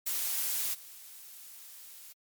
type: noise with level steps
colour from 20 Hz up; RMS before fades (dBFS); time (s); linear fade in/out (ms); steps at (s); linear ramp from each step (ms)
blue; -32 / -49; 0.06-2.13; 10; 0.73; 20
effects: MP3 96 kbps